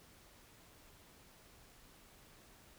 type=silence; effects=pink hiss -62 dBFS RMS until 2.78 s